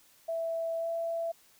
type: tone with pitch glide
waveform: sine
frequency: 660 to 666.9 Hz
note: E5 to E5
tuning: +2 to +20 cents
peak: -30 dBFS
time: 0.28-1.32 s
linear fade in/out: 10 ms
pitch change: +18 cents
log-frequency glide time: 0.78-0.87 s
effects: white hiss -62 dBFS RMS until 1.59 s